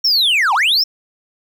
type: linear two-way sweep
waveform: triangle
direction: down then up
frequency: 5600 to 745 to 5540 Hz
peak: -10 dBFS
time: 0.04-0.84 s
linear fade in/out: 10 ms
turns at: 0.54 s
effects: none